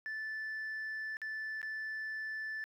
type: tone with dropouts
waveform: sine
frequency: 1753 Hz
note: A6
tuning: 7 cents flat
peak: -35 dBFS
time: 0.06-2.64 s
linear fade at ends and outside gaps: 0 ms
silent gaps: 1.169-1.217 / 1.616-1.629 s
effects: tanh soft clip ceiling -36 dBFS + 12-bit